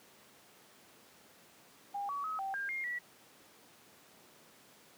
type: tone with pitch steps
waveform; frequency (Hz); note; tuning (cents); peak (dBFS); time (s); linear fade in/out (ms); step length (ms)
sine; 806 / 1133 / 1277 / 778 / 1603 / 2125 / 1942; G5 / C#6 / D#6 / G5 / G6 / C7 / B6; +48 / +37 / +45 / -13 / +38 / +26 / -30; -35; 1.94-2.99; 10; 150
effects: pink hiss -60 dBFS RMS until 4.97 s + high-pass 200 Hz 12 dB/octave